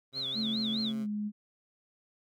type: tone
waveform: 15% pulse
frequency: 133.6 Hz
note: C3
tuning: 36 cents sharp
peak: -39 dBFS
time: 0.12-1.07 s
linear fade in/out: 50 ms
type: tone with vibrato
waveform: sine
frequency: 3763 Hz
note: A#7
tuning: 16 cents sharp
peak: -32 dBFS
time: 0.13-0.93 s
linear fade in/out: 50 ms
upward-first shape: sine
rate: 4.8 Hz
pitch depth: 200 cents each way
type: tone with pitch glide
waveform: sine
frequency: 220 to 209.1 Hz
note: A3 to G#3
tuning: 0 to +12 cents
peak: -31 dBFS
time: 0.34-1.32 s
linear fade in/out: 50 ms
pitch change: -88 cents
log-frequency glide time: 0.99-1.06 s
effects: none